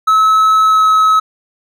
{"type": "tone with pitch glide", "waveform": "triangle", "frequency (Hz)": [1294, 1285.1], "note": ["E6", "E6"], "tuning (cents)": [-32, -44], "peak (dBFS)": -5, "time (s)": [0.07, 1.2], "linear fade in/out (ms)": 10, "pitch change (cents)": -12, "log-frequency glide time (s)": [0.65, 0.84], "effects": []}